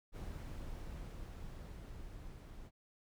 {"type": "noise with level ramp", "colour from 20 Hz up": "brown", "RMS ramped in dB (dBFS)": [-44, -51], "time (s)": [0.12, 2.71], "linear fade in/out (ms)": 50, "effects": []}